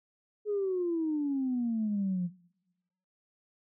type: exponential sweep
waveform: sine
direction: down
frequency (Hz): 425.3 to 172.3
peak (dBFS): -27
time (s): 0.45-2.3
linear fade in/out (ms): 50
effects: noise-tail reverb RT60 1.0 s tail -24 dB re dry + tanh soft clip ceiling -23 dBFS